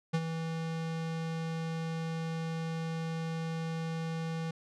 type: tone with ADSR envelope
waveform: square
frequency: 163.1 Hz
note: E3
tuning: 18 cents flat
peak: -26 dBFS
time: 0.13-4.51 s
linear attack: 15 ms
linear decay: 53 ms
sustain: -8 dB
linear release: 5 ms
effects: low-pass 6000 Hz 12 dB/octave